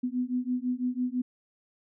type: beating tone pair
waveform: sine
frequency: 246.9 / 252.9 Hz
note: B3 / B3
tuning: 0 / +41 cents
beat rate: 6 Hz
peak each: -30 dBFS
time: 0.03-1.22 s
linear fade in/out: 10 ms
effects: none